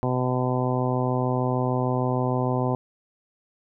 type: harmonic tone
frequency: 126.6 Hz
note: B2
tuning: 43 cents sharp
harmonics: 1 / 2 / 3 / 4 / 5 / 6 / 7 / 8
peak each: -25 / -28 / -30 / -31 / -32 / -33 / -33 / -34 dBFS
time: 0.03-2.75 s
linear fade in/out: 0 ms
effects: none